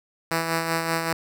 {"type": "tone with tremolo", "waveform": "5% pulse", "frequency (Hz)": 164.5, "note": "E3", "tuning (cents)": -3, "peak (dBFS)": -10, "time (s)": [0.31, 1.13], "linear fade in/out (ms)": 2, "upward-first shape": "sine", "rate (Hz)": 5.2, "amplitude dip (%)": 45, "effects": []}